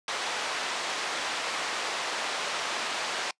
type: band-pass noise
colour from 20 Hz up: pink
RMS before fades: -32 dBFS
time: 0.08-3.31 s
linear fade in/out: 2 ms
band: 680 to 5400 Hz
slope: 12 dB/octave
effects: noise-tail reverb RT60 0.1 s tail -24 dB re dry + resampled to 22050 Hz